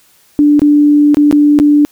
sine tone with dropouts, 293.7 Hz, D4, in tune, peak -4 dBFS, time 0.39-1.85 s, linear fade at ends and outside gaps 0 ms, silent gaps 0.594-0.618 / 1.145-1.17 / 1.312-1.326 / 1.589-1.599 s, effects white hiss -49 dBFS RMS until 1.91 s

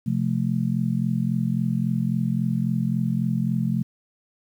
sine chord, F major, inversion second, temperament just, 130.96 / 174.61 / 218.3 Hz, C3 / F3 / A3, +2 / 0 / -13 cents, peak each -25 dBFS, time 0.06-3.83 s, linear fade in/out 10 ms, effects 9-bit

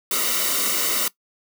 white noise with comb filter, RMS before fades -22 dBFS, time 0.11-1.08 s, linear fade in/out 2 ms, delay 1.2 ms, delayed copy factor -0.7, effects noise-tail reverb RT60 0.1 s tail -19 dB re dry + high-pass 200 Hz 12 dB/octave

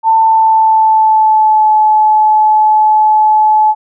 sine tone with pitch glide, 892 to 859.6 Hz, A5 to A5, +23 to -41 cents, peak -5 dBFS, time 0.03-3.75 s, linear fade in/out 50 ms, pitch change -64 cents, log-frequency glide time 0.15-1.72 s, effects none

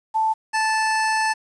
sine / 25% pulse tone pair in turn, 880 / 876.8 Hz, A5 / A5, 0 / -6 cents, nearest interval unison, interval 6 cents, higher first, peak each -17 / -15 dBFS, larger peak second, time 0.14-0.34 / 0.53-1.34 s, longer second, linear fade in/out 20 ms, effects resampled to 22050 Hz + 8-bit

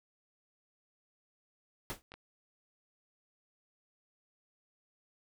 pink noise with exponential decay, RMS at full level -35 dBFS, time 1.9-2.02 s, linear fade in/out 0 ms, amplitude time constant 26 ms
clicks, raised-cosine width 0.3 ms, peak -33 dBFS, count 2, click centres 2.119 / 2.14 s
effects none

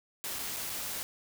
white noise with dropouts, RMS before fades -37 dBFS, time 0.24-1.03 s, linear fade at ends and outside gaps 0 ms, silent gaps 0.387-0.391 / 0.563-0.567 / 0.696-0.7 s, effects none

